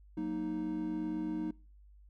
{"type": "chord", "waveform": "triangle", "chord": "D# minor", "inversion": "first", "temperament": "equal", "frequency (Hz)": [185, 233.1, 311.1], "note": ["F#3", "A#3", "D#4"], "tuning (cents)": [0, 0, 0], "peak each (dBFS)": [-39, -39, -33], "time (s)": [0.17, 1.51], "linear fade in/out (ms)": 5, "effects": ["noise-tail reverb RT60 0.4 s tail -25 dB re dry", "added 50 Hz sine -55 dBFS peak until 2.09 s"]}